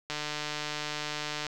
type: click train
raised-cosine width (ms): 0.2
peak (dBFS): -16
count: 206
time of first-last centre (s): 0.1-1.467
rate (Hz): 150
effects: none